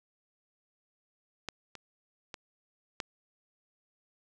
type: clicks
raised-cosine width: 0.2 ms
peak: -18 / -27 / -23 / -16 dBFS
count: 4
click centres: 1.487 / 1.753 / 2.342 / 3.002 s
effects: none